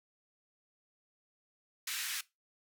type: band-pass noise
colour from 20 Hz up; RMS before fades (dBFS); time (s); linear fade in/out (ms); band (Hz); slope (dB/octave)
pink; -38; 1.87-2.21; 5; 1600 to 16000; 24
effects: noise-tail reverb RT60 0.2 s tail -19 dB re dry